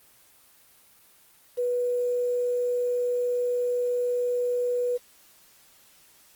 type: tone with quantisation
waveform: sine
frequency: 490 Hz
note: B4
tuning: 14 cents flat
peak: -23 dBFS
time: 1.57-4.98 s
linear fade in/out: 20 ms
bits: 8
effects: white hiss -57 dBFS RMS until 6.35 s + Opus 24 kbps